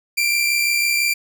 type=tone pair together; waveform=sawtooth; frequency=2308 / 2374 Hz; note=D7 / D7; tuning=-31 / +18 cents; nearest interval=unison; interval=49 cents; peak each=-20 / -14 dBFS; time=0.17-1.14 s; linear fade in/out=10 ms; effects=none